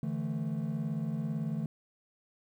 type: chord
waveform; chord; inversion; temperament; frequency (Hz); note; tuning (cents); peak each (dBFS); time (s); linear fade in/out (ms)
triangle; D suspended second; none; equal; 146.83 / 164.81 / 220; D3 / E3 / A3; 0 / 0 / 0; -33; 0.03-1.66; 2
effects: tanh soft clip ceiling -24 dBFS + 11-bit